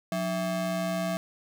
square ring-modulated tone, 240.6 Hz, B3, 45 cents flat, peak -25 dBFS, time 0.12-1.17 s, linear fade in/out 0 ms, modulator 421 Hz, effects none

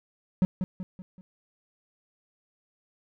triangle tone with echo, 185 Hz, F#3, in tune, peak -16 dBFS, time 0.42-0.45 s, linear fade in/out 0 ms, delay 190 ms, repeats 4, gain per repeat -7 dB, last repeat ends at 1.21 s, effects none

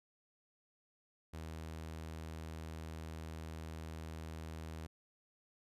sawtooth tone, 80 Hz, D#2, 49 cents sharp, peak -40 dBFS, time 1.33-4.87 s, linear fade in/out 10 ms, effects resampled to 32000 Hz

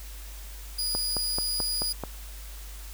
sawtooth tone, 4904 Hz, D#8, 26 cents flat, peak -24 dBFS, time 0.78-1.93 s, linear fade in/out 10 ms
click train, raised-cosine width 1 ms, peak -17 dBFS, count 6, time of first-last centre 0.95-2.037 s, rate 4.6 Hz
effects added 50 Hz sine -39 dBFS peak until 2.93 s + white hiss -47 dBFS RMS until 2.93 s

